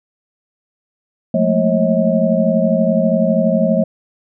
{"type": "tone cluster", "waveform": "sine", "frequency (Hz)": [177.6, 214.2, 226.4, 542, 637], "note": ["F3", "A3", "A3", "C#5", "D#5"], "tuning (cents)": [29, -46, 50, -39, 41], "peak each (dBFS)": -18, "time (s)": [1.34, 3.84], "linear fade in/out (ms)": 5, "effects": []}